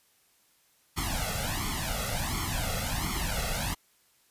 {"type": "noise with flanger", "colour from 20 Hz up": "pink", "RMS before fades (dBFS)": -31, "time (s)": [0.96, 3.75], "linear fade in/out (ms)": 20, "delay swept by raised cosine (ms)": [0.91, 1.52], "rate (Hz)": 1.4, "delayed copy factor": 1, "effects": ["white hiss -66 dBFS RMS until 4.3 s", "resampled to 32000 Hz"]}